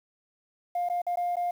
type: tone with dropouts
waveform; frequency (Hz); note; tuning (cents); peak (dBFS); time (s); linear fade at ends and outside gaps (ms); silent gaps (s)
sine; 705; F5; +16; -24; 0.75-1.51; 5; 0.888-0.898 / 1.018-1.066 / 1.158-1.171 / 1.357-1.367
effects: tanh soft clip ceiling -23 dBFS + 9-bit